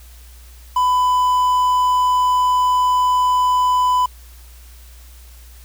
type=tone with quantisation; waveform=triangle; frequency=1000 Hz; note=B5; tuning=21 cents sharp; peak=-11 dBFS; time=0.76-4.06 s; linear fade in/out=5 ms; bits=6; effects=added 60 Hz sine -39 dBFS peak until 5.64 s + white hiss -48 dBFS RMS until 5.64 s